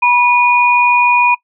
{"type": "tone pair together", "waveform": "sine", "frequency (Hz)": [973.3, 2454], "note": ["B5", "D#7"], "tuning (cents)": [-26, -25], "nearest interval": "octave + major third", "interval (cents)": 1601, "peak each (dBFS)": -10, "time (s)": [0.02, 1.35], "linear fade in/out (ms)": 10, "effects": ["noise-tail reverb RT60 0.1 s tail -22 dB re dry"]}